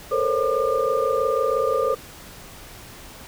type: tone cluster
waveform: sine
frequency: 439 / 465.1 / 522 / 561 / 1200 Hz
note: A4 / A#4 / C5 / C#5 / D6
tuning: -4 / -4 / -4 / +21 / +37 cents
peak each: -26 / -26 / -23 / -27 / -25 dBFS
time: 0.11-1.95 s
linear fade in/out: 10 ms
effects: pink hiss -42 dBFS RMS until 3.27 s